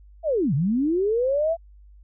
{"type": "linear two-way sweep", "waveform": "sine", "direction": "down then up", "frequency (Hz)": [684, 126.5, 684], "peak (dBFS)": -19, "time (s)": [0.23, 1.57], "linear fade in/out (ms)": 50, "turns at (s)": 0.54, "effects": ["added 50 Hz sine -46 dBFS peak until 2.03 s"]}